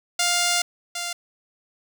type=tone pair in turn; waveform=5% pulse; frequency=702 / 697.6 Hz; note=F5 / F5; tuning=+9 / -2 cents; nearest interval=unison; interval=11 cents; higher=first; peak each=-8 / -16 dBFS; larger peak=first; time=0.19-0.62 / 0.95-1.13 s; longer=first; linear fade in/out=5 ms; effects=none